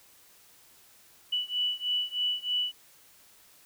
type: beating tone pair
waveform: sine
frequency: 2960 / 2963.2 Hz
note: F#7 / F#7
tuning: 0 / +2 cents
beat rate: 3.2 Hz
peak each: -30 / -31 dBFS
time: 1.32-2.72 s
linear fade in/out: 10 ms
effects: white hiss -58 dBFS RMS until 3.65 s